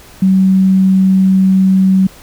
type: tone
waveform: sine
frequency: 189.8 Hz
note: F#3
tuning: 44 cents sharp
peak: -6 dBFS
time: 0.22-2.07 s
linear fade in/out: 5 ms
effects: pink hiss -39 dBFS RMS until 2.22 s